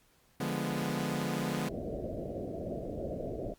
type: chord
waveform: sawtooth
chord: D diminished seventh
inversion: none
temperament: equal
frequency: 146.83 / 174.61 / 207.7 / 246.9 Hz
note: D3 / F3 / Ab3 / Cb4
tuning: 0 / 0 / 0 / 0 cents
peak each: -33 dBFS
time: 0.4-1.69 s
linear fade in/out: 5 ms
type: low-pass noise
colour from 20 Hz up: white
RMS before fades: -38 dBFS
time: 1.69-3.54 s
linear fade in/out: 5 ms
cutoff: 670 Hz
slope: 96 dB/octave
effects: pink hiss -67 dBFS RMS until 3.58 s + Opus 48 kbps